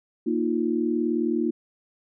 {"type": "chord", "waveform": "sine", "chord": "Bb suspended fourth", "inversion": "none", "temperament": "equal with one note detuned", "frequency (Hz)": [233.1, 311.1, 350.8], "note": ["Bb3", "Eb4", "F4"], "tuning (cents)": [0, 0, 8], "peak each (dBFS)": -26, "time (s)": [0.26, 1.51], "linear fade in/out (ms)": 10, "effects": []}